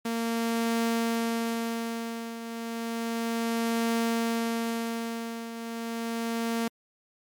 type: tone with tremolo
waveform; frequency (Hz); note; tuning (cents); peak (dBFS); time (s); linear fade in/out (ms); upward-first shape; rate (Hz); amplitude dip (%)
sawtooth; 230; A#3; -23; -20; 0.05-6.68; 5; triangle; 0.32; 75
effects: MP3 96 kbps